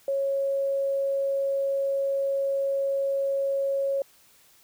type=tone; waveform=sine; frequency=550 Hz; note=C#5; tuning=14 cents flat; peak=-23 dBFS; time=0.08-4.02 s; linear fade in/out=2 ms; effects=white hiss -58 dBFS RMS until 4.63 s